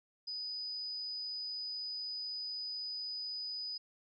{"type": "tone", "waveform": "sine", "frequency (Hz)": 4978, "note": "D#8", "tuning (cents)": 0, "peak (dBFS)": -38, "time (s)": [0.27, 3.78], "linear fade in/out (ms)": 10, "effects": []}